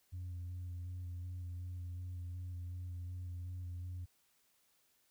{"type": "tone with vibrato", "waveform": "sine", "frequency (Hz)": 89, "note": "F2", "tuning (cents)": 33, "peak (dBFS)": -39, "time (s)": [0.12, 4.06], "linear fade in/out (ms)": 20, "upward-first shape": "square", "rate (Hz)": 2.7, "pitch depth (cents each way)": 19, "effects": ["tanh soft clip ceiling -39 dBFS", "white hiss -74 dBFS RMS until 5.1 s"]}